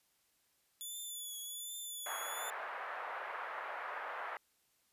5% pulse tone with vibrato, 3456 Hz, A7, 32 cents flat, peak -35 dBFS, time 0.81-2.5 s, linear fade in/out 0 ms, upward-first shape triangle, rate 1.3 Hz, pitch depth 54 cents each way
white band-pass noise, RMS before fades -43 dBFS, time 2.06-4.37 s, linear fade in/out 2 ms, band 570 to 1700 Hz, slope 24 dB/octave
effects white hiss -75 dBFS RMS until 4.92 s + resampled to 32000 Hz

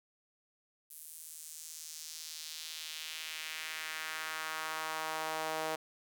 sawtooth tone with high-pass filter sweep, 158 Hz, D#3, 27 cents sharp, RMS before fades -41 dBFS, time 0.9-5.76 s, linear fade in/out 10 ms, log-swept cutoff 11000 to 600 Hz, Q 1.5, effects none

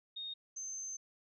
sine tone pair in turn, 3707 / 6252 Hz, A#7 / G8, -10 / -6 cents, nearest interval major sixth, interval 904 cents, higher second, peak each -40 / -40 dBFS, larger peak neither, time 0.16-0.34 / 0.56-0.97 s, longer second, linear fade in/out 10 ms, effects none

